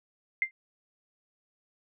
sine tone with exponential decay, 2093 Hz, C7, in tune, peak -19 dBFS, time 0.42-0.51 s, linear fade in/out 1 ms, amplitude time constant 18 ms, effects none

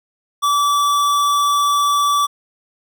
sine tone with hard clipping, 1155 Hz, D6, 29 cents flat, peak -15 dBFS, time 0.42-2.27 s, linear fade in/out 20 ms, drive 18 dB, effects none

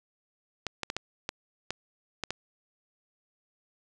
clicks, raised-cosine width 0.2 ms, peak -14 dBFS, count 8, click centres 0.667 / 0.833 / 0.901 / 0.966 / 1.291 / 1.706 / 2.237 / 2.306 s, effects resampled to 24000 Hz + 8-bit

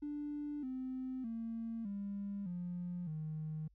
triangle tone with pitch steps, 293.7 / 258.7 / 227.8 / 200.6 / 176.66 / 155.58 Hz, D4 / C4 / A#3 / G3 / F3 / D#3, 0 / -19 / -40 / +40 / +20 / 0 cents, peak -35 dBFS, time 0.02-3.68 s, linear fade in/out 10 ms, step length 610 ms, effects tanh soft clip ceiling -36 dBFS + added 50 Hz sine -65 dBFS peak until 3.74 s

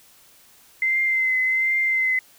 sine tone with vibrato, 2068 Hz, C7, 21 cents flat, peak -18 dBFS, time 0.82-2.19 s, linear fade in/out 2 ms, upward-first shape triangle, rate 1.3 Hz, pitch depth 30 cents each way, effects white hiss -53 dBFS RMS until 2.38 s

